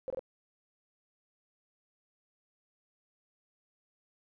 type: tone bursts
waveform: sine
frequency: 524 Hz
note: C5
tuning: 2 cents sharp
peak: -33 dBFS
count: 3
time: 0.08-0.193 s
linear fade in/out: 0 ms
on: 21 ms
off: 25 ms
effects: none